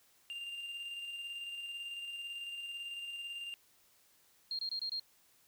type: tone with tremolo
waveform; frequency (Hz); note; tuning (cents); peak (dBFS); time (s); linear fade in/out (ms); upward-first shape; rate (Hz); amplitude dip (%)
triangle; 2794; F7; 0; -38; 0.3-3.54; 0; square; 18; 30
type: tone bursts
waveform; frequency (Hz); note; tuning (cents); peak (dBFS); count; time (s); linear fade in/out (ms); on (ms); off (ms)
sine; 4225; C8; +16; -35; 5; 4.51-4.997; 2; 79; 23
effects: white hiss -68 dBFS RMS until 5.47 s